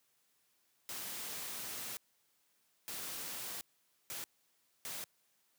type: noise bursts at uneven times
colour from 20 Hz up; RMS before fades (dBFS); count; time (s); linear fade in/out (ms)
white; -43; 4; 0.89-1.97 / 2.88-3.61 / 4.1-4.24 / 4.85-5.04; 0
effects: white hiss -75 dBFS RMS until 5.58 s + high-pass 100 Hz 12 dB/octave